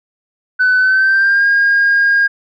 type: tone with pitch glide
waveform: sine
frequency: 1505 to 1622.4 Hz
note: F#6 to G#6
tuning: +29 to -41 cents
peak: -7 dBFS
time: 0.59-2.28 s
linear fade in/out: 20 ms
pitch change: +130 cents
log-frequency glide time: 0.78-1.46 s
effects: tanh soft clip ceiling -6 dBFS